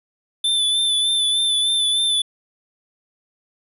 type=tone with vibrato; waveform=square; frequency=3520 Hz; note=A7; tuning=in tune; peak=-17 dBFS; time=0.44-2.22 s; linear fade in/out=5 ms; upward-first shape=sine; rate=3.3 Hz; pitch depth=29 cents each way; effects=resampled to 32000 Hz